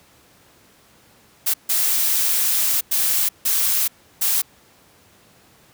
blue noise bursts at uneven times, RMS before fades -19 dBFS, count 5, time 1.46-1.54 / 1.69-2.81 / 2.91-3.29 / 3.45-3.88 / 4.21-4.42 s, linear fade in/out 10 ms, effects pink hiss -53 dBFS RMS until 5.73 s + high-pass 80 Hz 12 dB/octave

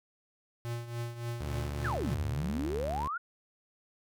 square tone with tremolo, 118.3 Hz, A#2, 26 cents sharp, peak -33 dBFS, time 0.65-2.14 s, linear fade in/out 0 ms, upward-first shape triangle, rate 3.5 Hz, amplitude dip 75%
sawtooth tone with vibrato, 73.2 Hz, D2, 5 cents flat, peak -31 dBFS, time 1.4-3.08 s, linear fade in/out 10 ms, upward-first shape square, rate 5.6 Hz, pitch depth 15 cents each way
sine exponential two-way sweep, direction down then up, 1899 to 80.9 to 1484 Hz, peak -32 dBFS, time 1.84-3.18 s, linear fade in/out 10 ms, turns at 2.19 s
effects none

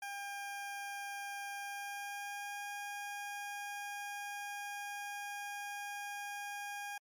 20% pulse tone with pitch glide, 803 to 813.7 Hz, G5 to G#5, +41 to -36 cents, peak -36 dBFS, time 0.02-6.98 s, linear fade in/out 5 ms, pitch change +23 cents, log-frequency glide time 1.58-2.65 s, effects MP3 96 kbps

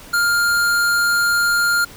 square tone, 1404 Hz, F6, 9 cents sharp, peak -15 dBFS, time 0.13-1.85 s, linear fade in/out 10 ms, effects pink hiss -40 dBFS RMS until 1.96 s

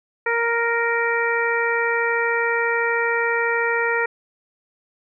harmonic tone, 466.2 Hz, A#4, in tune, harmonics 1 / 2 / 3 / 4 / 5, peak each -23 / -26 / -25 / -23 / -28 dBFS, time 0.26-4.06 s, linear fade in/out 5 ms, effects none

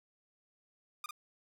sawtooth tone with echo, 1217 Hz, D#6, 39 cents flat, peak -35 dBFS, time 1.04-1.06 s, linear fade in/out 2 ms, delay 49 ms, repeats 1, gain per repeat -4 dB, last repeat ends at 1.109 s, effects none

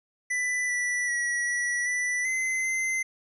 square tone with pitch steps, 1989 / 1965 / 1928 / 1939 / 1977 / 2054 / 2068 Hz, B6 / B6 / B6 / B6 / B6 / C7 / C7, +12 / -9 / -42 / -32 / +1 / -33 / -21 cents, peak -26 dBFS, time 0.3-3.03 s, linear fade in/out 10 ms, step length 390 ms, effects resampled to 24000 Hz

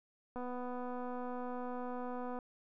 click train, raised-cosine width 1 ms, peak -30 dBFS, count 504, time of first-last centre 0.36-2.388 s, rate 248 Hz, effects none

